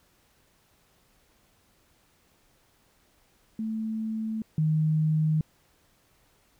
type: tone pair in turn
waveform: sine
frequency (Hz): 220.2 / 155.7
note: A3 / D#3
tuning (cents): +2 / +2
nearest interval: tritone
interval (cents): 600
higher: first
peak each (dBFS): -28 / -21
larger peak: second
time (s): 3.59-4.42 / 4.58-5.41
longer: neither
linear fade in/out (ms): 2
effects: pink hiss -65 dBFS RMS until 6.59 s